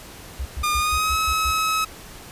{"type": "tone bursts", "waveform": "sine", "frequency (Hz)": 65.41, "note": "C2", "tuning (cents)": 0, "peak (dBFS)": -24, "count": 7, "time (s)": [0.39, 1.512], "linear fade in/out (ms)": 10, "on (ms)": 66, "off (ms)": 110}
{"type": "tone with pitch glide", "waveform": "sawtooth", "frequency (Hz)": [1212, 1284.1], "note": ["D#6", "E6"], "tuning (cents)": [-46, -46], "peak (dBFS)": -16, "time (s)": [0.63, 1.85], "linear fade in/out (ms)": 10, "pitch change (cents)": 100, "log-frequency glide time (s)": [0.76, 1.14]}
{"effects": ["pink hiss -41 dBFS RMS until 2.31 s", "resampled to 32000 Hz"]}